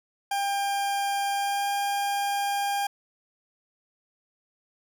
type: tone with pitch glide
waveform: 40% pulse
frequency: 799 to 804.1 Hz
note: G5 to G5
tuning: +33 to +44 cents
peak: -24 dBFS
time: 0.31-2.87 s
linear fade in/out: 5 ms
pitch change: +11 cents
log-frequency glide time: 1.33-1.69 s
effects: none